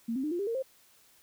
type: tone with pitch steps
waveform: sine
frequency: 230 / 264.2 / 303.5 / 348.6 / 400.5 / 460 / 528.4 Hz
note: A#3 / C4 / D#4 / F4 / G4 / A#4 / C5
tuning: -23 / +17 / -43 / -3 / +37 / -23 / +17 cents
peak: -29 dBFS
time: 0.08-0.626 s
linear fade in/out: 10 ms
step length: 78 ms
effects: white hiss -62 dBFS RMS until 1.22 s